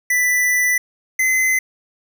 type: tone pair in turn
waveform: square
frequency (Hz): 1983 / 2045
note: B6 / C7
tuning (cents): +7 / -40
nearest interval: minor second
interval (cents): 53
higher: second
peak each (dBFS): -15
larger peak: neither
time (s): 0.1-0.78 / 1.19-1.59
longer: first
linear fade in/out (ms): 5
effects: none